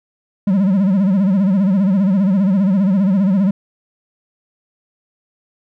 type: tone with vibrato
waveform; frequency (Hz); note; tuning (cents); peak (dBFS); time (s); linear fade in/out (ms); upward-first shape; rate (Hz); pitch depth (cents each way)
triangle; 193.1; G3; -26; -9; 0.47-3.51; 5; sine; 15; 120
effects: none